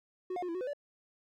triangle tone with pitch steps, 368 / 715 / 359.3 / 334.1 / 369.3 / 505 / 578 Hz, F#4 / F5 / F4 / E4 / F#4 / B4 / D5, -9 / +41 / +49 / +23 / -3 / +39 / -28 cents, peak -32 dBFS, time 0.3-0.734 s, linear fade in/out 5 ms, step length 62 ms, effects none

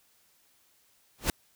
pink noise with exponential growth, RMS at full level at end -21 dBFS, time 1.18-1.3 s, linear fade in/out 2 ms, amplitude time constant 24 ms, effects white hiss -66 dBFS RMS until 1.55 s

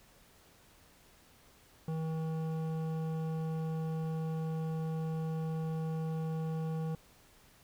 sine tone with hard clipping, 160 Hz, D#3, 49 cents sharp, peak -35 dBFS, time 1.88-6.95 s, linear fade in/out 2 ms, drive 12 dB, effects pink hiss -62 dBFS RMS until 7.63 s

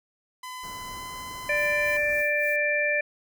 sawtooth tone with pitch glide, 1011 to 1017.4 Hz, B5 to C6, +40 to -49 cents, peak -32 dBFS, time 0.43-1.97 s, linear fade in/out 5 ms, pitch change +11 cents, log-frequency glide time 0.86-1.08 s
pink band-stop noise, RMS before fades -45 dBFS, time 0.63-2.22 s, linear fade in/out 5 ms, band 1600 to 4900 Hz, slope 48 dB/octave
harmonic tone, 590 Hz, D5, 8 cents sharp, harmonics 1 / 3 / 4, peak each -27 / -26 / -26 dBFS, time 1.49-3.01 s, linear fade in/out 5 ms
violet noise with tremolo, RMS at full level -44 dBFS, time 1.56-2.56 s, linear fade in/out 0 ms, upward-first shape sine, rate 3.5 Hz, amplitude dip 80%
effects none

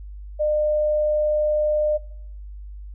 sine tone, 604 Hz, D5, 48 cents sharp, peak -18 dBFS, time 0.39-1.98 s, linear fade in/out 20 ms, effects noise-tail reverb RT60 0.6 s tail -20 dB re dry + added 50 Hz sine -34 dBFS peak until 2.94 s

